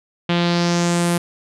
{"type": "tone with low-pass filter sweep", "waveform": "sawtooth", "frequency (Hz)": 172.8, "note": "F3", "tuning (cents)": -18, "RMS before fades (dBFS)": -18, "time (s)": [0.29, 1.18], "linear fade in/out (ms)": 5, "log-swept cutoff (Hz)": [3200, 11000], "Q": 2.7, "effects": []}